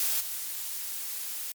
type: noise with level steps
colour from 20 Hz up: blue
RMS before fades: -27 / -35 dBFS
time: 0-1.52 s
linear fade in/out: 2 ms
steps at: 0.2 s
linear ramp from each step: 10 ms
effects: MP3 96 kbps